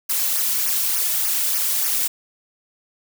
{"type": "noise with flanger", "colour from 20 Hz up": "blue", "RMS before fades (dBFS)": -21, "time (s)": [0.09, 2.08], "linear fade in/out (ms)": 10, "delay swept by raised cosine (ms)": [0.25, 2.55], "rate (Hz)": 3.4, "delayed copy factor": -0.95, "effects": []}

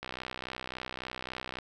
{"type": "click train", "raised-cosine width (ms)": 0.3, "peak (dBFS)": -21, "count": 100, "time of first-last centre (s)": [0.03, 1.587], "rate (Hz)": 63.6, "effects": ["10-bit"]}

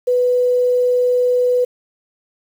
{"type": "tone with quantisation", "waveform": "sine", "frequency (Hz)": 495.4, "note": "B4", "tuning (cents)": 5, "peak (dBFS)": -12, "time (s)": [0.07, 1.65], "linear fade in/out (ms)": 10, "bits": 7, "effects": []}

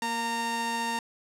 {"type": "tone pair together", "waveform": "sawtooth", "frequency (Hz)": [233.6, 920], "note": ["A#3", "A#5"], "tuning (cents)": [4, -23], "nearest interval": "2 octaves", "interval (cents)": 2373, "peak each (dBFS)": [-31, -25], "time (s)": [0.02, 0.99], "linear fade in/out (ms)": 2, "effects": ["low-pass 10000 Hz 12 dB/octave"]}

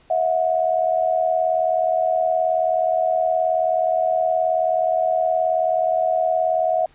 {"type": "tone pair together", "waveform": "sine", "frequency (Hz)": [645, 724], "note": ["E5", "F#5"], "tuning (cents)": [-38, -38], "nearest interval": "major second", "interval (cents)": 200, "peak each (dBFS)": [-19, -20], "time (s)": [0.1, 6.86], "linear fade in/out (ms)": 5, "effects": ["pink hiss -55 dBFS RMS until 6.94 s", "resampled to 8000 Hz"]}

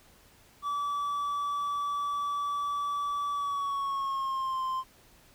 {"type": "tone with pitch glide", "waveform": "triangle", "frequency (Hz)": [1152, 1044.3], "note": ["D6", "C6"], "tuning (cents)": [-34, -4], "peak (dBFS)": -27, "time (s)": [0.62, 4.84], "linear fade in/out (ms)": 50, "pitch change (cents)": -170, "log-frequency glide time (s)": [3.32, 4.63], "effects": ["pink hiss -59 dBFS RMS until 5.34 s"]}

